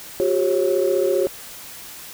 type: tone cluster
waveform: sine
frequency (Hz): 362.8 / 398 / 544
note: F#4 / G4 / C#5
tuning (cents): -34 / +26 / -33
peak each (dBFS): -20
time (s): 0.2-1.27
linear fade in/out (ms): 0
effects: tanh soft clip ceiling -9 dBFS + white hiss -38 dBFS RMS until 2.13 s